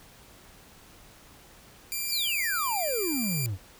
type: tone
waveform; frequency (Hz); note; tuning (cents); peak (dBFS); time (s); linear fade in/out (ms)
5% pulse; 2374; D7; +18; -20; 1.92-3.46; 0
type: exponential sweep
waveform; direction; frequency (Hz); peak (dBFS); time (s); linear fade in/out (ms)
triangle; down; 5230 to 86.7; -26; 2.08-3.58; 50
effects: pink hiss -53 dBFS RMS until 3.79 s